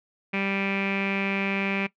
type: tone with low-pass filter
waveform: sawtooth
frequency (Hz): 196.2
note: G3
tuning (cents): +2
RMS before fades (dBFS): -27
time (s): 0.33-1.87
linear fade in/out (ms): 10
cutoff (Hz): 2400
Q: 8.2
effects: noise-tail reverb RT60 0.1 s tail -19 dB re dry